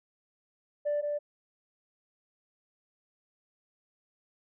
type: tone pair in turn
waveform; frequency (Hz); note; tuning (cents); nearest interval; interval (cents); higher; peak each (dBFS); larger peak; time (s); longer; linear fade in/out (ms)
sine; 587.3 / 587.3; D5 / D5; 0 / 0; unison; 0; neither; -25 / -28; first; 0.85-1.02 / 1.02-1.19; neither; 20
effects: tanh soft clip ceiling -24 dBFS